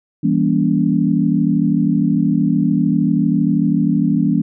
sine chord, E diminished seventh, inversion none, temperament just, 164.81 / 197.78 / 237.3 / 284.8 Hz, E3 / G3 / Bb3 / Db4, 0 / +16 / +31 / +47 cents, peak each -18 dBFS, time 0.23-4.42 s, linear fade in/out 10 ms, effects none

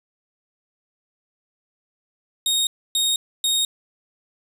sawtooth tone bursts, 3729 Hz, A#7, in tune, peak -15 dBFS, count 3, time 2.46-3.65 s, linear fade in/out 2 ms, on 210 ms, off 280 ms, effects resampled to 32000 Hz + 8-bit

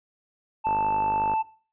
triangle tone, 881 Hz, A5, 2 cents sharp, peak -20 dBFS, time 0.64-1.43 s, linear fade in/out 20 ms
click train, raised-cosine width 1 ms, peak -19 dBFS, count 35, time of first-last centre 0.67-1.337 s, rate 51 Hz
effects noise-tail reverb RT60 0.4 s tail -18 dB re dry + resampled to 8000 Hz

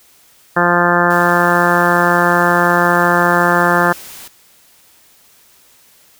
harmonic tone, 174.61 Hz, F3, in tune, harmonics 1 / 2 / 3 / 4 / 5 / 6 / 7 / 8 / 9 / 10, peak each -19 / -19 / -19 / -19 / -19 / -19 / -19 / -19 / -19 / -19 dBFS, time 0.56-3.93 s, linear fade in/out 10 ms
white noise, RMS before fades -34 dBFS, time 1.1-4.28 s, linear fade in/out 5 ms
effects white hiss -49 dBFS RMS until 6.19 s

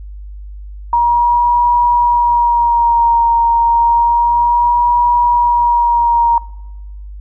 sine tone with vibrato, 947 Hz, A#5, 27 cents sharp, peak -8 dBFS, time 0.93-6.38 s, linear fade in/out 2 ms, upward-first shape sine, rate 0.3 Hz, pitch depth 26 cents each way, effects noise-tail reverb RT60 1.0 s tail -22 dB re dry + added 50 Hz sine -27 dBFS peak until 7.2 s

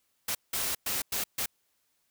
white noise bursts at uneven times, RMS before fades -31 dBFS, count 5, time 0.28-0.35 / 0.53-0.75 / 0.86-1.02 / 1.12-1.24 / 1.38-1.46 s, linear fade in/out 5 ms, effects white hiss -74 dBFS RMS until 2.1 s

